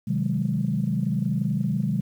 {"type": "chord", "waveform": "sine", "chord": "Ab dominant seventh", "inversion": "first", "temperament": "just", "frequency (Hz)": [129.78, 155.74, 186.89, 207.7], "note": ["C3", "Eb3", "Gb3", "Ab3"], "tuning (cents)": [-14, 2, 18, 0], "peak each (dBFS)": -27, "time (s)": [0.07, 2.01], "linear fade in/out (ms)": 10, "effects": ["tanh soft clip ceiling -12 dBFS", "9-bit"]}